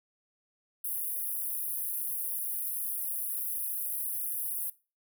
pink high-pass noise, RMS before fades -34 dBFS, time 0.84-4.7 s, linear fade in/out 5 ms, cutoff 10000 Hz, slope 96 dB/octave, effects noise-tail reverb RT60 0.3 s tail -19 dB re dry

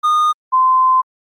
triangle / sine tone pair in turn, 1226 / 1033.3 Hz, D#6 / C6, -26 / -22 cents, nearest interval minor third, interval 296 cents, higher first, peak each -9 dBFS, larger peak neither, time 0.03-0.33 / 0.52-1.02 s, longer second, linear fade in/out 20 ms, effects Opus 48 kbps

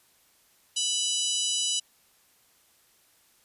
harmonic tone, 987.8 Hz, B5, in tune, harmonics 3 / 4 / 5 / 6 / 7 / 8 / 9 / 10, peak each -29 / -34 / -37 / -33 / -34 / -35 / -40 / -36 dBFS, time 0.76-1.8 s, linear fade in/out 10 ms, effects white hiss -63 dBFS RMS until 3.44 s + resampled to 32000 Hz

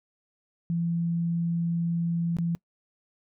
sine tone with dropouts, 169.1 Hz, E3, 44 cents sharp, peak -24 dBFS, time 0.7-2.55 s, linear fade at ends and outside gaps 0 ms, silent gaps 2.368-2.386 s, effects noise-tail reverb RT60 0.1 s tail -24 dB re dry

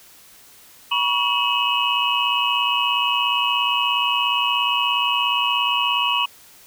sine tone cluster, 967 / 1118 / 2568 / 2865 / 2982 Hz, B5 / C#6 / E7 / F7 / F#7, -37 / +14 / -46 / +44 / +13 cents, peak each -24 dBFS, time 0.91-6.26 s, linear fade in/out 10 ms, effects white hiss -48 dBFS RMS until 6.66 s

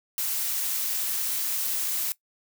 blue noise, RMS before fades -28 dBFS, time 0.18-2.12 s, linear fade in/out 0 ms, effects noise-tail reverb RT60 0.1 s tail -19 dB re dry

